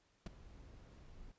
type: noise with ADSR envelope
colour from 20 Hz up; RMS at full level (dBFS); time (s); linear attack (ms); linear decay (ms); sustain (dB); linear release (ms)
brown; -35; 0.26-1.32; 4; 13; -21; 4
effects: pink hiss -75 dBFS RMS until 1.38 s + resampled to 16000 Hz